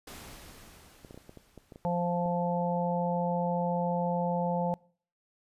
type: noise with exponential decay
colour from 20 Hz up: pink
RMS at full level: -44 dBFS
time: 0.07-2.88 s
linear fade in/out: 5 ms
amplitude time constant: 610 ms
type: clicks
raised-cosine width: 2 ms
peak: -33 dBFS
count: 10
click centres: 1.048 / 1.109 / 1.144 / 1.176 / 1.294 / 1.373 / 1.577 / 1.722 / 1.759 / 2.259 s
type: harmonic tone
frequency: 174.61 Hz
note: F3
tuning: in tune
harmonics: 1 / 3 / 4 / 5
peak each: -30 / -32 / -36 / -33 dBFS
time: 1.85-4.74 s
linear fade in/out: 0 ms
effects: noise-tail reverb RT60 0.5 s tail -25 dB re dry + resampled to 32000 Hz